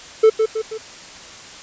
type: tone with echo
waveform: triangle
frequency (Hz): 440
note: A4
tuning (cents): 0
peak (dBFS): -5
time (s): 0.23-0.3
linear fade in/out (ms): 10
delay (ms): 160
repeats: 3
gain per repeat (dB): -6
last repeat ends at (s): 0.78
effects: white hiss -38 dBFS RMS until 1.62 s + resampled to 16000 Hz